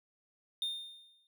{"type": "tone with exponential decay", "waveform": "triangle", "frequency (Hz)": 3639, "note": "A#7", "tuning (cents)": -42, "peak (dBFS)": -29, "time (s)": [0.62, 1.27], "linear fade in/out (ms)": 1, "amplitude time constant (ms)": 140, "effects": []}